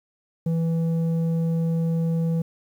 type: tone with low-pass filter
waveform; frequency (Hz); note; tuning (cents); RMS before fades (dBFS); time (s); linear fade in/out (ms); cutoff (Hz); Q
square; 164.81; E3; 0; -23; 0.46-2.42; 5; 350; 2.1
effects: 9-bit